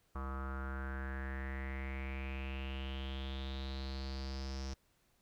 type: tone with low-pass filter sweep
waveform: square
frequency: 66.9 Hz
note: C2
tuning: 39 cents sharp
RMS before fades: -41 dBFS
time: 0.15-4.74 s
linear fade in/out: 5 ms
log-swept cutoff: 1200 to 5600 Hz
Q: 6.8
effects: pink hiss -74 dBFS RMS until 5.21 s